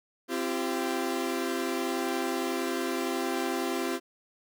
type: chord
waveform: sawtooth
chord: C suspended fourth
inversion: none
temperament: equal with one note detuned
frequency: 261.6 / 341.1 / 392 Hz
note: C4 / F4 / G4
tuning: 0 / -41 / 0 cents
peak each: -29 / -28 / -30 dBFS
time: 0.28-4 s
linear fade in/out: 50 ms
effects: none